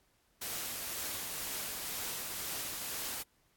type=noise with tremolo; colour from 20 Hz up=white; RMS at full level=-38 dBFS; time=0.41-3.23 s; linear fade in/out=10 ms; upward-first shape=triangle; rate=2 Hz; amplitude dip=25%; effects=pink hiss -72 dBFS RMS until 3.56 s + AAC 64 kbps